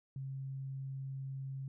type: tone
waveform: sine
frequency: 134.8 Hz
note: C#3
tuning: 48 cents flat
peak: -39 dBFS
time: 0.16-1.68 s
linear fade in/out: 2 ms
effects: none